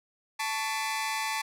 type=tone cluster; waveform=sawtooth; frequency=878 / 1121 / 2014 / 2394 Hz; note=A5 / C#6 / B6 / D7; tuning=-4 / +19 / +33 / +33 cents; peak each=-28 / -33 / -33 / -34 dBFS; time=0.39-1.42 s; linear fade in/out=10 ms; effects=low-pass 12000 Hz 12 dB/octave